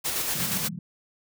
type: noise with tremolo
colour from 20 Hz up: white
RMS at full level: -27 dBFS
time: 0.04-0.69 s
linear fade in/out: 20 ms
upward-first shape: square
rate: 8.4 Hz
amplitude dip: 30%
type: band-pass noise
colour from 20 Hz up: white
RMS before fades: -36 dBFS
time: 0.35-0.79 s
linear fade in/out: 2 ms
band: 130 to 210 Hz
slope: 48 dB/octave
effects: none